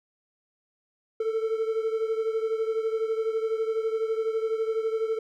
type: beating tone pair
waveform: triangle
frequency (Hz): 442.3 / 454.3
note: A4 / A#4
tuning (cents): +9 / -45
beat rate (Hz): 12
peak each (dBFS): -24 / -29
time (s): 1.2-5.19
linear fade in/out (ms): 5
effects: none